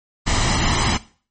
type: noise with comb filter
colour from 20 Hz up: pink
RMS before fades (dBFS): -18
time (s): 0.26-0.98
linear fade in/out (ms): 20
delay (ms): 0.99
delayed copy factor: +0.5
effects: noise-tail reverb RT60 0.4 s tail -18 dB re dry + MP3 32 kbps